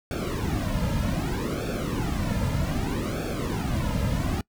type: noise with flanger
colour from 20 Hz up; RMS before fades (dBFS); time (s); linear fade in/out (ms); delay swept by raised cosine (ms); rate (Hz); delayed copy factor
brown; -27; 0.11-4.41; 2; 1 to 2.7; 0.64; -0.95
effects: noise-tail reverb RT60 0.1 s tail -24 dB re dry